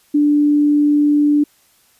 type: tone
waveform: sine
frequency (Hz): 293.7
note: D4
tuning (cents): 0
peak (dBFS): -10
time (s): 0.14-1.44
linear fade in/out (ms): 10
effects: white hiss -55 dBFS RMS until 1.99 s + resampled to 32000 Hz